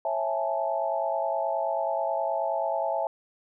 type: chord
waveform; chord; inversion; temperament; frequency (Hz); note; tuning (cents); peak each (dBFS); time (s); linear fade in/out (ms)
sine; A major seventh; first; equal with one note detuned; 546.7 / 659.3 / 830.6 / 880; C#5 / E5 / G#5 / A5; -24 / 0 / 0 / 0; -32 / -28 / -32 / -32; 0.05-3.07; 2
effects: none